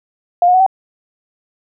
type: tone with pitch steps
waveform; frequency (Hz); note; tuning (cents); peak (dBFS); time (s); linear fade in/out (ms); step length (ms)
sine; 702 / 723 / 744.6 / 766.9; F5 / F#5 / F#5 / G5; +9 / -40 / +11 / -38; -7; 0.42-0.664; 2; 61
effects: none